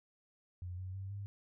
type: tone with pitch steps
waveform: sine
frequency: 89.5 / 92.98 / 96.59 / 100.34 Hz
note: F2 / F#2 / G2 / G2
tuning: +43 / +9 / -25 / +41 cents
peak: -40 dBFS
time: 0.62-1.26 s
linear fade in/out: 0 ms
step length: 160 ms
effects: none